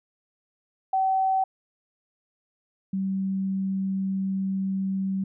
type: tone pair in turn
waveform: sine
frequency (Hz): 764 / 192.33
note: G5 / G3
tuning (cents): -45 / -33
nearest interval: 2 octaves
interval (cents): 2388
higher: first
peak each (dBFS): -20 / -24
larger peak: first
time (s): 0.93-1.44 / 2.93-5.24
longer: second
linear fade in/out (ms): 5
effects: none